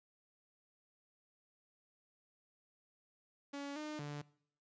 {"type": "tone with pitch steps", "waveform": "sawtooth", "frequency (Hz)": [282.5, 303.7, 146.3], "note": ["C#4", "D#4", "D3"], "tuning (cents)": [33, -42, -6], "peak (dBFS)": -38, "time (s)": [3.53, 4.22], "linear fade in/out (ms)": 10, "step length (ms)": 230, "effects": ["noise-tail reverb RT60 0.6 s tail -21 dB re dry", "resampled to 16000 Hz"]}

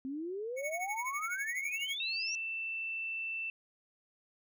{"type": "exponential sweep", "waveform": "sine", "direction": "up", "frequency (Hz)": [257.4, 5900], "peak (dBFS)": -36, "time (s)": [0.05, 2.35], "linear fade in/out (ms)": 0}
{"type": "tone with tremolo", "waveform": "square", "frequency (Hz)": 2217, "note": "C#7", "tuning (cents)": 0, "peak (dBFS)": -34, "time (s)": [0.56, 1.98], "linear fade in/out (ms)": 50, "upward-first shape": "triangle", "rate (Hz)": 12, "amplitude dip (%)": 100}
{"type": "tone", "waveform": "sine", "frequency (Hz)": 2667, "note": "E7", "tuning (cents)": 20, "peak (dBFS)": -35, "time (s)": [2, 3.5], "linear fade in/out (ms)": 2}
{"effects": []}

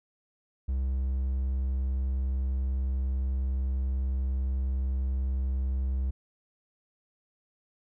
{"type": "tone", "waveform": "triangle", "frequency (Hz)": 65.6, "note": "C2", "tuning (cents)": 5, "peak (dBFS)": -24, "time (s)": [0.68, 6.11], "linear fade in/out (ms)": 10, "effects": []}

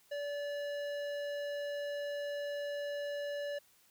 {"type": "tone with hard clipping", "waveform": "sine", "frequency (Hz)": 577, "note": "D5", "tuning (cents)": -31, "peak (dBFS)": -38, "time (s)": [0.11, 3.59], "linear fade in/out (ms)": 10, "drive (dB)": 14, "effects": ["white hiss -67 dBFS RMS until 3.9 s"]}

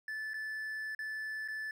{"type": "tone with dropouts", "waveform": "triangle", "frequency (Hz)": 1745, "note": "A6", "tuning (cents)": -15, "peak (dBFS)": -35, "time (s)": [0.08, 1.71], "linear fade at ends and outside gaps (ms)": 2, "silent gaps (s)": [[0.335, 0.341], [0.949, 0.99], [1.478, 1.484]], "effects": []}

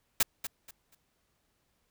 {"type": "noise with echo", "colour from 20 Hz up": "white", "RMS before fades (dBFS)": -24, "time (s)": [0.2, 0.23], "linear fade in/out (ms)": 5, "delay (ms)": 240, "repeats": 3, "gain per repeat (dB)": -12, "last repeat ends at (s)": 0.95, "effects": ["pink hiss -75 dBFS RMS until 1.9 s"]}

